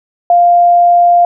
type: tone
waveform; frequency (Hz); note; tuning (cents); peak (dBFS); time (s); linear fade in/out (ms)
sine; 698.5; F5; 0; -4; 0.3-1.25; 2
effects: none